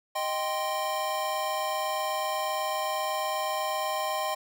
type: chord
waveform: square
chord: C minor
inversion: first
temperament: equal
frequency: 622.3 / 784 / 1046.5 Hz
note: Eb5 / G5 / C6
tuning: 0 / 0 / 0 cents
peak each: -33 dBFS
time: 0.15-4.35 s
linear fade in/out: 10 ms
effects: none